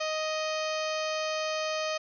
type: harmonic tone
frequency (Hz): 624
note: D#5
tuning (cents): +5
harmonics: 1 / 2 / 3 / 4 / 5 / 6 / 7 / 8 / 9 / 10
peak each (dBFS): -31 / -36 / -41 / -38 / -41 / -47 / -42 / -43 / -51 / -45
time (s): 0-1.98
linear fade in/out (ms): 10
effects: none

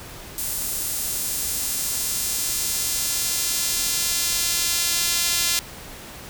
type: tone with high-pass filter sweep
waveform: sawtooth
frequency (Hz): 343.5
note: F4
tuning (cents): -29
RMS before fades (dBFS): -24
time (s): 0.38-5.59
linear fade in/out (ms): 0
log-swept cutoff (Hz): 10000 to 3900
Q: 0.74
effects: pink hiss -39 dBFS RMS until 6.29 s

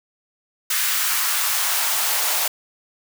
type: noise with high-pass filter sweep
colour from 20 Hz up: white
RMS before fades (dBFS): -21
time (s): 0.7-2.48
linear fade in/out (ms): 5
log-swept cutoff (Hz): 1500 to 670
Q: 1.5
effects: none

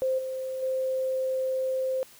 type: tone with level steps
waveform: sine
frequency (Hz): 522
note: C5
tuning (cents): -4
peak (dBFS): -23 / -30 / -25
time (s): 0.02-2.03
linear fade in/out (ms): 0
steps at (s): 0.18 / 0.62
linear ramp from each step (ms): 10
effects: white hiss -53 dBFS RMS until 2.19 s

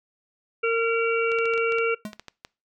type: harmonic tone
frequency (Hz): 458.8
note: A#4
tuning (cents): -28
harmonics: 1 / 3 / 5 / 6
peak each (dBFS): -22 / -27 / -29 / -30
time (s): 0.63-1.95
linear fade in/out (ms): 10
type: clicks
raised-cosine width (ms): 0.2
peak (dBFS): -21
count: 11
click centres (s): 1.318 / 1.387 / 1.456 / 1.537 / 1.578 / 1.722 / 1.785 / 2.132 / 2.196 / 2.283 / 2.449
type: tone with exponential decay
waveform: square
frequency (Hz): 211.6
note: G#3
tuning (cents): +33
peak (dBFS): -28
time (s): 2.05-2.17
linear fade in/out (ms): 2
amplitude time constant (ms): 26
effects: noise-tail reverb RT60 0.3 s tail -23 dB re dry

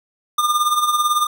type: tone with tremolo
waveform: square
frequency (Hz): 1207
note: D6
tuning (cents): +47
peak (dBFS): -13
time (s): 0.38-1.27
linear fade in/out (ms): 5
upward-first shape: triangle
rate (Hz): 18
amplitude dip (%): 70
effects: none

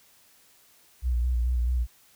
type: tone with vibrato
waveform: sine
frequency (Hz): 60.8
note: B1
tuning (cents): -26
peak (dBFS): -22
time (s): 1.02-1.87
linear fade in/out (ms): 50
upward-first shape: square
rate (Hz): 4.6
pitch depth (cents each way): 42
effects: white hiss -59 dBFS RMS until 2.15 s

